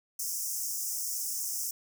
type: high-pass noise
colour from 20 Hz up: pink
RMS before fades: -34 dBFS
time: 0.19-1.71 s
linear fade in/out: 5 ms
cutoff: 5300 Hz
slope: 96 dB/octave
effects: none